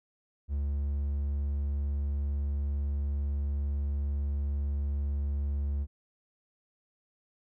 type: tone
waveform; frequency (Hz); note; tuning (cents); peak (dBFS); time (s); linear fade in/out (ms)
triangle; 71.1; C#2; +45; -26; 0.48-5.87; 50
effects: none